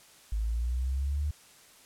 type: linear sweep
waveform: sine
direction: up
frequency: 51.91 to 75.4 Hz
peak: -27 dBFS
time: 0.32-1.31 s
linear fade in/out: 5 ms
effects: white hiss -56 dBFS RMS until 1.85 s + low-pass 11000 Hz 12 dB/octave